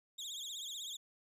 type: tone with vibrato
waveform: 30% pulse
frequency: 3519 Hz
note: A7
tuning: in tune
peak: -39 dBFS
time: 0.18-0.97 s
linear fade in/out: 10 ms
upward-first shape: triangle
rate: 16 Hz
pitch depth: 180 cents each way
effects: resampled to 32000 Hz